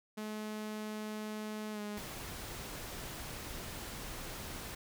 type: tone with pitch glide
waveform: sawtooth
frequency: 214 to 208.1 Hz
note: A3 to G#3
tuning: -48 to +4 cents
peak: -35 dBFS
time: 0.17-1.99 s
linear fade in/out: 10 ms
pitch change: -48 cents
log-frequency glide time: 1.72-1.8 s
type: noise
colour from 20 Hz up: pink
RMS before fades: -44 dBFS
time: 1.97-4.75 s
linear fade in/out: 5 ms
effects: none